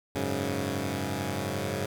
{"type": "chord", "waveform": "10% pulse", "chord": "F# suspended second", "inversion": "none", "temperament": "equal", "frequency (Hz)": [92.5, 103.83, 138.59], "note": ["F#2", "G#2", "C#3"], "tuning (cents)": [0, 0, 0], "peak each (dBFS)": -25, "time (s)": [0.15, 1.86], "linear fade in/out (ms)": 5, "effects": ["8-bit"]}